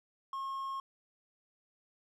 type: tone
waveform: triangle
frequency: 1080 Hz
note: C#6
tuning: 45 cents flat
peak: -34 dBFS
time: 0.33-0.8 s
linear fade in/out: 2 ms
effects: none